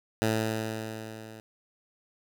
10% pulse tone with level ramp, 110.4 Hz, A2, 6 cents sharp, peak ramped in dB -15 to -36 dBFS, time 0.22-1.4 s, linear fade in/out 0 ms, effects none

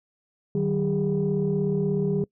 sine tone cluster, 153.5 / 190.1 / 405.8 Hz, D#3 / F#3 / G#4, -23 / +47 / -40 cents, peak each -25 dBFS, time 0.55-2.24 s, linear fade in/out 2 ms, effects noise-tail reverb RT60 0.1 s tail -24 dB re dry + tanh soft clip ceiling -15 dBFS

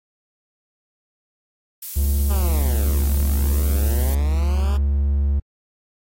violet noise, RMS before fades -30 dBFS, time 1.82-4.15 s, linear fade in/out 5 ms
triangle tone, 70.4 Hz, C#2, 27 cents sharp, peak -14 dBFS, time 1.96-5.4 s, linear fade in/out 10 ms
10% pulse linear two-way sweep, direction down then up, 207.7 to 32.7 to 207.7 Hz, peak -24 dBFS, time 2.29-4.78 s, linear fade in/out 20 ms, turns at 3.16 s
effects AAC 48 kbps

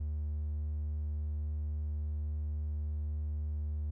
triangle tone, 75.3 Hz, D2, 44 cents sharp, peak -30 dBFS, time 0-3.91 s, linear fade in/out 10 ms, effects tanh soft clip ceiling -27 dBFS

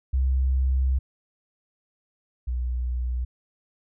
sine tone pair in turn, 65.41 / 61.52 Hz, C2 / B1, 0 / -6 cents, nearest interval minor second, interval 106 cents, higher first, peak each -19 / -24 dBFS, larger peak first, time 0.13-0.99 / 2.47-3.25 s, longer first, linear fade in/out 10 ms, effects none

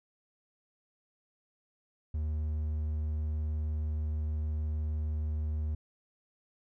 triangle tone, 76.6 Hz, D#2, 27 cents flat, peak -28 dBFS, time 2.14-5.75 s, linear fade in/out 5 ms, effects none

